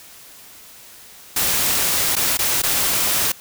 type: noise with dropouts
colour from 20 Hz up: white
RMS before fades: -19 dBFS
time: 1.36-3.32 s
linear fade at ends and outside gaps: 5 ms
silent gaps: 2.155-2.164 / 2.373-2.389 / 2.62-2.633 s
effects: white hiss -43 dBFS RMS until 3.4 s